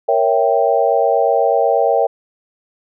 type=chord; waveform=sine; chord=A# diminished seventh; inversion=none; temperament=equal; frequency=466.2 / 554.4 / 659.3 / 784 Hz; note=A#4 / C#5 / E5 / G5; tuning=0 / 0 / 0 / 0 cents; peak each=-17 dBFS; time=0.08-2.07 s; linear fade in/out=10 ms; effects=none